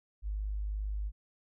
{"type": "tone", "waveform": "sine", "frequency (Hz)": 51.3, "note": "G#1", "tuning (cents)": -21, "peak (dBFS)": -32, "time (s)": [0.22, 1.12], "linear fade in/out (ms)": 50, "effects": []}